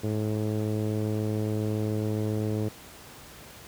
sawtooth tone with low-pass filter, 107.3 Hz, A2, 43 cents flat, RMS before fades -28 dBFS, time 0.03-2.69 s, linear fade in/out 10 ms, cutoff 450 Hz, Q 2, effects pink hiss -47 dBFS RMS until 3.67 s + high-pass 60 Hz 12 dB/octave

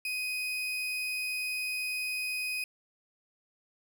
35% pulse tone, 2502 Hz, D#7, 9 cents sharp, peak -30 dBFS, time 0.05-2.64 s, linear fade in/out 2 ms, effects none

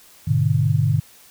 sine chord, G# diminished, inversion none, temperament just, 103.83 / 124.59 / 149.51 Hz, G#2 / B2 / D3, 0 / +16 / +31 cents, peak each -20 / -20 / -19 dBFS, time 0.27-1 s, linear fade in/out 10 ms, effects white hiss -49 dBFS RMS until 1.3 s

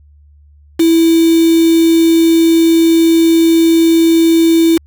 sine tone with quantisation, 329.6 Hz, E4, in tune, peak -6 dBFS, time 0.79-4.78 s, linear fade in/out 10 ms, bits 3, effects added 73 Hz sine -41 dBFS peak until 4.86 s

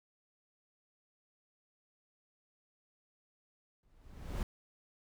brown noise with exponential growth, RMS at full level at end -32 dBFS, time 3.83-4.43 s, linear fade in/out 2 ms, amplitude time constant 130 ms, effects none

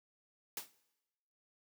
white noise with exponential decay, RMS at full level -37 dBFS, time 0.57-0.72 s, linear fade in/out 2 ms, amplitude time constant 31 ms, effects noise-tail reverb RT60 1.0 s tail -20 dB re dry + high-pass 150 Hz 12 dB/octave

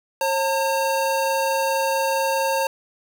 square tone pair together, 539.3 / 907 Hz, C#5 / A#5, -48 / -48 cents, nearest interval major sixth, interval 900 cents, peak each -23 dBFS, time 0.21-2.67 s, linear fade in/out 2 ms, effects none

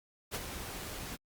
pink noise with ADSR envelope, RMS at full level -35 dBFS, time 0.31-1.17 s, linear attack 38 ms, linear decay 35 ms, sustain -7 dB, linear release 26 ms, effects Opus 48 kbps

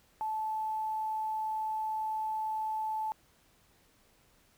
sine tone with quantisation, 871 Hz, A5, 18 cents flat, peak -31 dBFS, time 0.21-3.12 s, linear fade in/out 0 ms, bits 10, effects pink hiss -66 dBFS RMS until 4.57 s

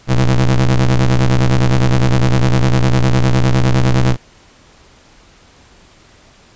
40% pulse ring-modulated tone, 65.41 Hz, C2, in tune, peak -5 dBFS, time 0.07-4.17 s, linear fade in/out 50 ms, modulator 60.5 Hz, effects pink hiss -46 dBFS RMS until 6.55 s + resampled to 16000 Hz

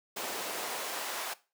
pink noise with high-pass filter sweep, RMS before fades -37 dBFS, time 0.16-1.34 s, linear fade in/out 10 ms, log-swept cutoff 400 to 790 Hz, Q 1.1, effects noise-tail reverb RT60 0.3 s tail -18 dB re dry

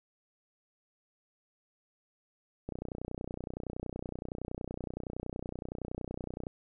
click train, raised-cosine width 2 ms, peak -24 dBFS, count 117, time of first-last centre 2.69-6.469 s, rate 30.7 Hz, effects none

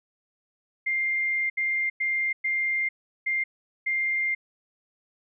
sine tone bursts at uneven times, 2106 Hz, C7, 11 cents sharp, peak -23 dBFS, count 6, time 0.86-1.5 / 1.57-1.9 / 2-2.33 / 2.44-2.89 / 3.26-3.44 / 3.86-4.35 s, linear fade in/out 10 ms, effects none

